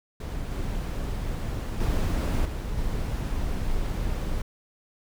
brown noise with level steps, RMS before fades -31 / -29 / -24 / -30 / -28 dBFS, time 0.2-4.42 s, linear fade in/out 5 ms, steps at 0.51 / 1.8 / 2.45 / 2.77 s, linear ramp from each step 5 ms, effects none

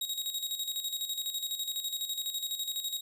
sawtooth tone with tremolo, 3790 Hz, A#7, 28 cents sharp, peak -28 dBFS, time 0.01-3.01 s, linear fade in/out 5 ms, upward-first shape square, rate 12 Hz, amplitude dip 60%, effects none

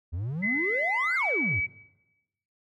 triangle exponential two-way sweep, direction up then down, 78.2 to 1607 to 78.2 Hz, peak -27 dBFS, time 0.12-1.61 s, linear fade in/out 20 ms, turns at 1.15 s
sine tone with pitch glide, 2034 to 2283 Hz, C7 to D7, -50 to -50 cents, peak -25 dBFS, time 0.42-1.67 s, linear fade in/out 20 ms, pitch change +200 cents, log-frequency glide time 1.14-1.25 s
effects noise-tail reverb RT60 1.0 s tail -18 dB re dry

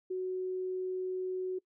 sine tone, 370.7 Hz, F#4, 3 cents sharp, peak -32 dBFS, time 0.1-1.59 s, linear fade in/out 10 ms, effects noise-tail reverb RT60 0.1 s tail -23 dB re dry

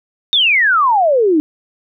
sine exponential sweep, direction down, 3729 to 293.7 Hz, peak -9 dBFS, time 0.33-1.4 s, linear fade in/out 0 ms, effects none

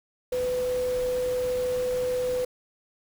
sine tone in noise, 501 Hz, B4, 25 cents sharp, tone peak -24 dBFS, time 0.32-2.45 s, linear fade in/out 5 ms, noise pink, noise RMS -40 dBFS, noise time 0.32-2.45 s, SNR +13 dB, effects none

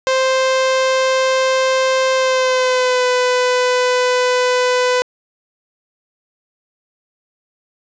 sawtooth tone with pitch glide, 523.3 to 500 Hz, C5 to B4, 0 to +21 cents, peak -9 dBFS, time 0.07-5.02 s, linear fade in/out 0 ms, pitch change -79 cents, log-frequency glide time 2.15-3.06 s, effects resampled to 16000 Hz + 7-bit

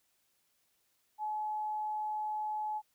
sine tone, 853 Hz, G#5, 46 cents sharp, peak -33 dBFS, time 1.18-2.82 s, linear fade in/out 50 ms, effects white hiss -75 dBFS RMS until 2.94 s

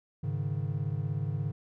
triangle chord, Ab suspended fourth, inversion none, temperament equal, 103.83 / 138.59 / 155.56 Hz, Ab2 / Db3 / Eb3, 0 / 0 / 0 cents, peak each -32 / -31 / -33 dBFS, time 0.23-1.52 s, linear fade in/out 10 ms, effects none

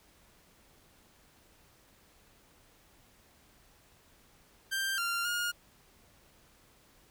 sawtooth tone with pitch steps, 1578 / 1387 / 1426 Hz, G6 / F6 / F6, +11 / -12 / +36 cents, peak -27 dBFS, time 4.71-5.52 s, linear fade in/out 20 ms, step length 270 ms, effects pink hiss -63 dBFS RMS until 7.1 s

